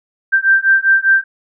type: beating tone pair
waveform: sine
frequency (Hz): 1568 / 1573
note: G6 / G6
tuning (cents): 0 / +6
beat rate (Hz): 5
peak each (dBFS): -12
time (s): 0.32-1.24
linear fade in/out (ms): 20
effects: none